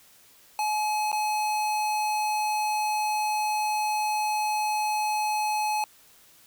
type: tone with dropouts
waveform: square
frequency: 850 Hz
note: G#5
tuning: 40 cents sharp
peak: -25 dBFS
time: 0.59-5.84 s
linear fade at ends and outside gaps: 1 ms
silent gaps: 1.117-1.128 s
effects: white hiss -56 dBFS RMS until 6.46 s